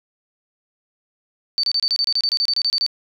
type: tone bursts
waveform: sine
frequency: 4565 Hz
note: D8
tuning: 50 cents flat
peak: -16 dBFS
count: 16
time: 1.58-2.864 s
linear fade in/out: 0 ms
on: 54 ms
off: 28 ms
effects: none